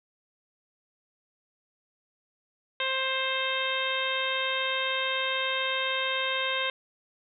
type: harmonic tone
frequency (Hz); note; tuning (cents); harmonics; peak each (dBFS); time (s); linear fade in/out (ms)
527; C5; +12; 1 / 2 / 3 / 4 / 5 / 6 / 7; -34 / -34 / -34 / -34 / -34 / -34 / -34; 2.8-6.7; 2
effects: none